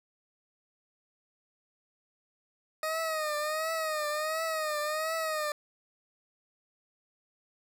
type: tone with vibrato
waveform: 20% pulse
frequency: 622.3 Hz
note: D#5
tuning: in tune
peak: -25 dBFS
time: 2.83-5.52 s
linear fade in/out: 2 ms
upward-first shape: triangle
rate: 1.4 Hz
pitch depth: 88 cents each way
effects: none